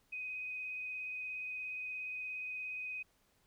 sine tone with vibrato, 2507 Hz, D#7, 12 cents sharp, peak -39 dBFS, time 0.12-3.03 s, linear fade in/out 10 ms, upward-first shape sine, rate 17 Hz, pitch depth 12 cents each way, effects pink hiss -73 dBFS RMS until 3.46 s

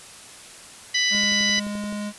harmonic tone, 992 Hz, B5, 7 cents sharp, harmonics 2 / 3 / 4 / 5 / 6, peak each -23 / -25 / -26 / -27 / -28 dBFS, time 0.94-1.6 s, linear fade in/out 10 ms
square tone with pitch glide, 205 to 207.3 Hz, G#3 to G#3, -22 to -3 cents, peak -28 dBFS, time 1.1-2.13 s, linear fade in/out 50 ms, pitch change +19 cents, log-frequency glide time 1.49-1.94 s
click train, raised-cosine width 2 ms, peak -27 dBFS, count 10, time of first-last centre 1.15-1.926 s, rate 11.6 Hz
effects white hiss -43 dBFS RMS until 2.18 s + resampled to 24000 Hz

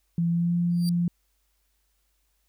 sine tone with pitch glide, 169.3 to 173.26 Hz, E3 to F3, +46 to -13 cents, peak -21 dBFS, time 0.18-1.08 s, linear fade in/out 2 ms, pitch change +41 cents, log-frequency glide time 0.29-0.55 s
sawtooth tone with exponential growth, 4699 Hz, D8, in tune, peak -28 dBFS, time 0.7-0.89 s, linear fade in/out 0 ms, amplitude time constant 41 ms
effects added 50 Hz sine -70 dBFS peak until 2.48 s + white hiss -73 dBFS RMS until 2.48 s

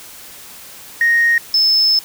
sine tone pair in turn, 1864.7 / 5238 Hz, A#6 / E8, 0 / -12 cents, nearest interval octave + tritone, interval 1788 cents, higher second, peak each -9 dBFS, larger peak neither, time 1.01-1.38 / 1.54-1.99 s, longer second, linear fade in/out 2 ms, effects tanh soft clip ceiling -6 dBFS + white hiss -37 dBFS RMS until 2.04 s

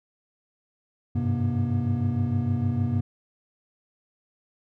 triangle tone cluster, 96.6 / 103.2 / 129.6 / 239.2 Hz, G2 / G#2 / C3 / A#3, -25 / -10 / -16 / +45 cents, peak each -26 dBFS, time 1.15-3.01 s, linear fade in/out 10 ms, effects none

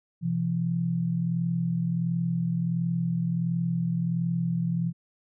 sine tone pair together, 128.58 / 170 Hz, C3 / F3, -30 / -46 cents, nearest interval perfect fourth, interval 484 cents, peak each -30 / -25 dBFS, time 0.21-4.93 s, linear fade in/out 50 ms, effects none

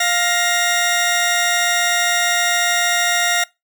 15% pulse tone pair together, 701.5 / 1875 Hz, F5 / A#6, +8 / +10 cents, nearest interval octave + perfect fourth, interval 1702 cents, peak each -12 dBFS, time 0-3.44 s, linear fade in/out 5 ms, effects noise-tail reverb RT60 0.2 s tail -22 dB re dry

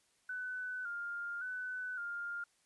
sine tone with vibrato, 1452 Hz, F#6, 33 cents flat, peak -38 dBFS, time 0.29-2.44 s, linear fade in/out 5 ms, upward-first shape square, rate 0.89 Hz, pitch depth 57 cents each way, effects white hiss -73 dBFS RMS until 2.65 s + resampled to 24000 Hz

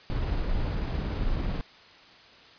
brown noise with tremolo, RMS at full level -27 dBFS, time 0.1-1.61 s, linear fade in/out 0 ms, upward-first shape triangle, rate 18 Hz, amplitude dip 25%, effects white hiss -52 dBFS RMS until 2.58 s + resampled to 11025 Hz

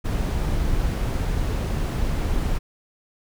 brown noise, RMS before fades -23 dBFS, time 0.04-2.59 s, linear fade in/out 20 ms, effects none

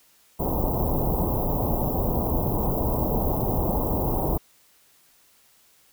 pink band-stop noise, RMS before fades -24 dBFS, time 0.39-4.38 s, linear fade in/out 10 ms, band 970 to 14000 Hz, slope 48 dB/octave, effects white hiss -59 dBFS RMS until 5.92 s

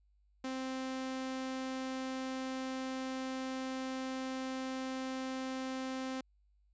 sawtooth tone, 261.6 Hz, C4, in tune, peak -33 dBFS, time 0.44-6.21 s, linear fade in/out 5 ms, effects added 50 Hz sine -67 dBFS peak until 6.73 s + resampled to 16000 Hz

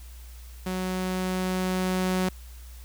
sawtooth tone with level ramp, 185 Hz, F#3, in tune, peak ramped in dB -24 to -19 dBFS, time 0.66-2.29 s, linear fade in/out 5 ms, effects added 60 Hz sine -41 dBFS peak until 2.84 s + white hiss -53 dBFS RMS until 2.84 s

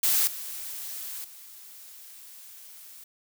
blue noise with level steps, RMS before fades -23 / -37 / -47 dBFS, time 0.03-3.04 s, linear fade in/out 5 ms, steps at 0.27 / 1.24 s, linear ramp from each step 5 ms, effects none

